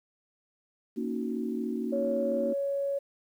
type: chord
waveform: sine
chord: D# minor seventh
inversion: second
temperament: equal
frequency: 233.1 / 277.2 / 311.1 / 370 Hz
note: A#3 / C#4 / D#4 / F#4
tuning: 0 / 0 / 0 / 0 cents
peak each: -32 / -36 / -37 / -36 dBFS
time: 0.96-2.54 s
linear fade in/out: 20 ms
type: tone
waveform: sine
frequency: 558 Hz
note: C#5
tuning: 11 cents sharp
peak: -27 dBFS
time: 1.92-2.99 s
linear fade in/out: 10 ms
effects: tanh soft clip ceiling -15 dBFS + 10-bit